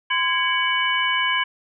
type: tone cluster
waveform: sine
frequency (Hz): 1028 / 1650 / 2253 / 2979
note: C6 / G#6 / C#7 / F#7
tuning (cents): -31 / -12 / +28 / +11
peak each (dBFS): -24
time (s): 0.1-1.44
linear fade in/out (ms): 10
effects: none